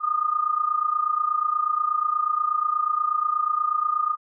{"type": "tone with amplitude modulation", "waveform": "sine", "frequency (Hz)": 1225, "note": "D#6", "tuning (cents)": -27, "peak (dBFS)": -17, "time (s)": [0, 4.17], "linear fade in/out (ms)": 50, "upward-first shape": "sine", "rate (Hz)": 28.3, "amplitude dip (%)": 80, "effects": []}